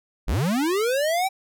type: linear sweep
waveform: square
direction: up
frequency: 32.8 to 784 Hz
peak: -21 dBFS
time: 0.27-1.29 s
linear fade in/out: 20 ms
effects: none